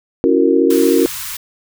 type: chord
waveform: sine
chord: F# dominant seventh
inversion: second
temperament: just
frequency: 277.5 / 333 / 370 / 462.5 Hz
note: C#4 / E4 / F#4 / A#4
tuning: +2 / +18 / 0 / -14 cents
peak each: -15 dBFS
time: 0.24-1.06 s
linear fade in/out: 0 ms
type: band-stop noise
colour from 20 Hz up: white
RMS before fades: -26 dBFS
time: 0.7-1.37 s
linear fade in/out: 5 ms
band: 140 to 910 Hz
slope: 96 dB/octave
effects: none